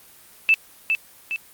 sine tone with echo, 2637 Hz, E7, in tune, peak -12 dBFS, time 0.49-0.54 s, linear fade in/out 0 ms, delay 410 ms, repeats 2, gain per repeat -5 dB, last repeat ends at 1.36 s, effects white hiss -49 dBFS RMS until 1.53 s + Opus 24 kbps

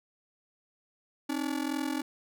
45% pulse ring-modulated tone, 287.5 Hz, D4, 37 cents flat, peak -27 dBFS, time 1.29-2.02 s, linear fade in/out 5 ms, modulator 21.5 Hz, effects none

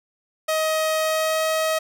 sawtooth tone with pitch glide, 630 to 634.7 Hz, D#5 to D#5, +21 to +34 cents, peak -16 dBFS, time 0.48-1.79 s, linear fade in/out 10 ms, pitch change +13 cents, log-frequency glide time 0.97-1.44 s, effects none

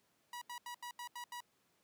sawtooth tone bursts, 968 Hz, B5, 35 cents flat, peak -40 dBFS, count 7, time 0.33-1.405 s, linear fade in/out 2 ms, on 85 ms, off 80 ms, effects pink hiss -75 dBFS RMS until 1.83 s + high-pass 150 Hz 12 dB/octave

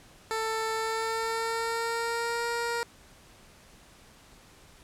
15% pulse tone with pitch glide, 443.8 to 469.9 Hz, A4 to A#4, +15 to +14 cents, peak -22 dBFS, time 0.31-2.83 s, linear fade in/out 0 ms, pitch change +99 cents, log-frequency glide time 0.74-2.46 s, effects pink hiss -55 dBFS RMS until 4.83 s + low-pass 11000 Hz 12 dB/octave

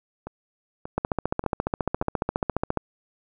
two click trains, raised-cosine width 1 ms, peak -20 / -9 dBFS, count 4 / 27, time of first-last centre 0.27-2.024 / 0.98-2.773 s, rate 1.71 / 14.5 Hz, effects none

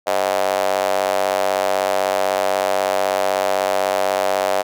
square tone with high-pass filter, 48.06 Hz, G1, 34 cents flat, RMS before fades -19 dBFS, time 0.06-4.63 s, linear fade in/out 20 ms, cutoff 630 Hz, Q 4.1, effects none

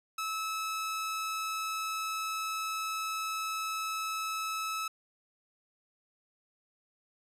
sawtooth tone, 1300 Hz, E6, 24 cents flat, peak -29 dBFS, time 0.18-4.88 s, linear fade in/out 5 ms, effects resampled to 32000 Hz

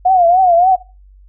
sine tone with vibrato, 717 Hz, F5, 45 cents sharp, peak -7 dBFS, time 0.05-0.76 s, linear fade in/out 10 ms, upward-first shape triangle, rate 3.5 Hz, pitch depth 130 cents each way, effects noise-tail reverb RT60 0.3 s tail -18 dB re dry + added 48 Hz sine -40 dBFS peak until 1.28 s

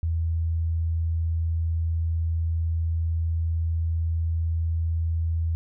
sine tone, 82.2 Hz, E2, 4 cents flat, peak -22 dBFS, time 0.03-5.55 s, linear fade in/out 0 ms, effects none

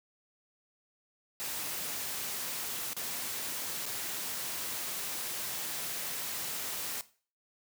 white noise with dropouts, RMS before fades -37 dBFS, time 1.4-7.01 s, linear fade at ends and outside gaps 0 ms, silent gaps 2.933-2.966 / 3.856-3.863 s, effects noise-tail reverb RT60 0.4 s tail -17 dB re dry + high-pass 100 Hz 12 dB/octave

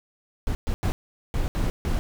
brown noise bursts at uneven times, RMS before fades -24 dBFS, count 6, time 0.47-0.55 / 0.67-0.74 / 0.83-0.92 / 1.34-1.48 / 1.55-1.7 / 1.85-1.99 s, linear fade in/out 0 ms, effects none

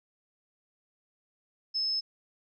sine tone, 5210 Hz, E8, 21 cents flat, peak -27 dBFS, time 1.74-2.01 s, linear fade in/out 20 ms, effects none

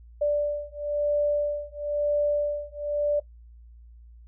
sine beating tone pair, 586 / 587 Hz, D5 / D5, -4 / -1 cents, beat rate 1 Hz, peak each -26 / -26 dBFS, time 0.21-3.2 s, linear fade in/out 10 ms, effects noise-tail reverb RT60 0.1 s tail -18 dB re dry + added 58 Hz sine -46 dBFS peak until 4.27 s

